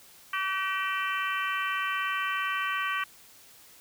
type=harmonic tone with a mistuned harmonic; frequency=382.4 Hz; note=G4; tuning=43 cents flat; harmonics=3 / 4 / 5 / 6 / 7 / 8; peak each=-31 / -33 / -35 / -37 / -38 / -39 dBFS; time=0.33-3.04 s; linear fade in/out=5 ms; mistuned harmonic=6; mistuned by=+44 cents; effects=white hiss -54 dBFS RMS until 3.8 s